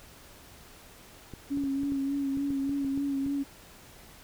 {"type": "clicks", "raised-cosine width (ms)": 3, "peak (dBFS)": -28, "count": 11, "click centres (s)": [1.337, 1.573, 1.638, 1.834, 1.921, 2.372, 2.505, 2.694, 2.847, 2.976, 3.263]}
{"type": "tone with vibrato", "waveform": "sine", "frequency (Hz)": 277.2, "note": "C#4", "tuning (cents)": 0, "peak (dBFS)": -27, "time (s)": [1.5, 3.44], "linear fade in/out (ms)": 20, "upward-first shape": "sine", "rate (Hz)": 3.4, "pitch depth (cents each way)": 33}
{"effects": ["pink hiss -52 dBFS RMS until 4.23 s"]}